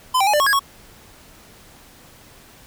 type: tone with pitch steps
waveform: square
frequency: 1019 / 782 / 838 / 594 / 1097 / 1653 / 1106 Hz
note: C6 / G5 / G#5 / D5 / C#6 / G#6 / C#6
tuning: -46 / -4 / +15 / +20 / -18 / -9 / -4 cents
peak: -15 dBFS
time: 0.14-0.595 s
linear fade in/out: 10 ms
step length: 65 ms
effects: pink hiss -47 dBFS RMS until 2.66 s